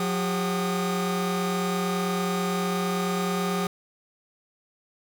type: tone cluster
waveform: 45% pulse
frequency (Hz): 180.7 / 402 / 758 / 1235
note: F#3 / G4 / F#5 / D#6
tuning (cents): -41 / +44 / +42 / -13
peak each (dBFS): -27 / -30 / -35 / -33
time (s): 0-3.67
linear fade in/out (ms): 2
effects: none